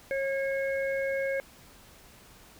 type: harmonic tone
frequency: 544 Hz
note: C#5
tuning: 33 cents flat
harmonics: 1 / 3 / 4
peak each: -28 / -36 / -37 dBFS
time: 0.11-1.4 s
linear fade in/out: 0 ms
effects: pink hiss -54 dBFS RMS until 2.59 s